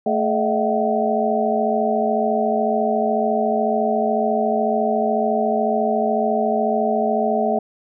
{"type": "tone cluster", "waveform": "sine", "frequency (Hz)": [222, 425.4, 620, 674, 756], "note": ["A3", "G#4", "D#5", "E5", "F#5"], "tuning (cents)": [16, 42, -6, 38, 37], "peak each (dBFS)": -23, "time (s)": [0.06, 7.59], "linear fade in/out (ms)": 5, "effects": []}